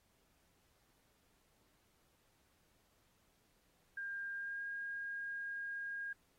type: tone with pitch glide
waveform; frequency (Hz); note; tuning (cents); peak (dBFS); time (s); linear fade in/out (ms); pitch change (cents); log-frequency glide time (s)
sine; 1603 to 1624.4; G6 to G#6; +38 to -39; -40; 3.97-6.13; 5; +23; 4.34-4.63
effects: pink hiss -75 dBFS RMS until 6.38 s + AAC 48 kbps